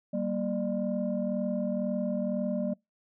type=tone cluster; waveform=sine; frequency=194.4 / 236.4 / 599 Hz; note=G3 / A#3 / D5; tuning=-14 / +24 / +34 cents; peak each=-31 / -31 / -32 dBFS; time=0.13-2.74 s; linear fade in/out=10 ms; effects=noise-tail reverb RT60 0.2 s tail -26 dB re dry + tanh soft clip ceiling -20 dBFS